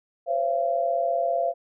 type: tone cluster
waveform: sine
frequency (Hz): 507 / 547 / 682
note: B4 / C#5 / F5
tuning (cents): +45 / -23 / -41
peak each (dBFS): -30 / -28 / -23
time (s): 0.26-1.54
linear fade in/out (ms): 50
effects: none